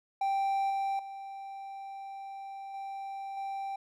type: tone with level steps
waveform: triangle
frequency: 784 Hz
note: G5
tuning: in tune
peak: -25 / -27 / -38 / -35 / -32 dBFS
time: 0.21-3.76 s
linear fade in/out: 5 ms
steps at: 0.7 / 0.99 / 2.74 / 3.37 s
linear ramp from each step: 2 ms
effects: none